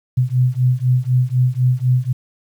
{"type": "beating tone pair", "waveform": "sine", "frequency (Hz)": [124.4, 128.4], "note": ["B2", "C3"], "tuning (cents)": [13, -32], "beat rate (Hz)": 4, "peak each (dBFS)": -16, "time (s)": [0.17, 2.13], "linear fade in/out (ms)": 10, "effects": ["8-bit"]}